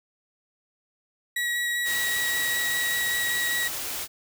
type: tone with vibrato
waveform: 35% pulse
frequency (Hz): 1919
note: A#6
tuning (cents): +50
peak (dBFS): -23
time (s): 1.36-3.68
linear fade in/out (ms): 5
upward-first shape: square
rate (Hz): 5.1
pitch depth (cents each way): 8
type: band-stop noise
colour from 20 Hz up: white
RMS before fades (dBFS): -32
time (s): 1.84-4.08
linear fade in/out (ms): 50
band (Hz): 170 to 240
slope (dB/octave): 96
effects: none